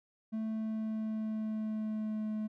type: tone with pitch glide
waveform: triangle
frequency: 220 to 215.1 Hz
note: A3 to A3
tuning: 0 to -39 cents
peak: -31 dBFS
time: 0.32-2.48 s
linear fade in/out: 20 ms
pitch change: -39 cents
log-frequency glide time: 0.45-2.3 s
effects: none